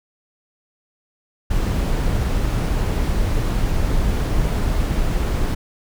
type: noise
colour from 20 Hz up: brown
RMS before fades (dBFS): -19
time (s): 1.5-5.55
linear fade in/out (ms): 10
effects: none